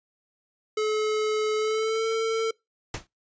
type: tone with pitch glide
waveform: square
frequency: 429.9 to 448.2 Hz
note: A4 to A4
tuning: -40 to +32 cents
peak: -24 dBFS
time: 0.77-2.51 s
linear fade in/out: 5 ms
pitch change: +72 cents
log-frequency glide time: 1.56-2.06 s
type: noise with exponential decay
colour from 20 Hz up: pink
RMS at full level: -27 dBFS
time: 2.94-3.07 s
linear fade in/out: 2 ms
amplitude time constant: 27 ms
effects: noise-tail reverb RT60 0.2 s tail -24 dB re dry + resampled to 16000 Hz